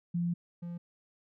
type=tone pair in turn; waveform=sine / triangle; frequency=172.6 / 172.6 Hz; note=F3 / F3; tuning=-20 / -20 cents; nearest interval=unison; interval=0 cents; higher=neither; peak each=-28 / -35 dBFS; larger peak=first; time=0.14-0.34 / 0.62-0.78 s; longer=first; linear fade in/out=10 ms; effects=none